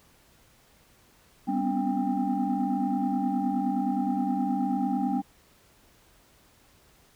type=tone cluster; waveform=sine; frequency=197.3 / 247 / 256.5 / 286.5 / 795 Hz; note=G3 / B3 / C4 / D4 / G5; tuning=+11 / 0 / -34 / -43 / +24 cents; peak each=-30 dBFS; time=1.47-5.22 s; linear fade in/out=20 ms; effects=tanh soft clip ceiling -17 dBFS + pink hiss -60 dBFS RMS until 7.15 s